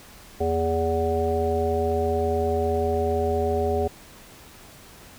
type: harmonic tone with a mistuned harmonic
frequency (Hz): 82.41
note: E2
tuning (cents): 0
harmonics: 1 / 3 / 5 / 7 / 9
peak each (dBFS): -27 / -32 / -24 / -29 / -28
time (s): 0.4-3.88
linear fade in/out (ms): 10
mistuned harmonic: 3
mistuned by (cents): -64
effects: pink hiss -47 dBFS RMS until 5.18 s